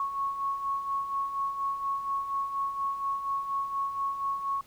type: beating tone pair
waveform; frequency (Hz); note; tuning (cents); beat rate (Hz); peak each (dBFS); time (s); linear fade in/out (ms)
sine; 1100 / 1104.2; C#6 / C#6; -14 / -7; 4.2; -37 / -29; 0-4.61; 2
effects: pink hiss -58 dBFS RMS until 4.66 s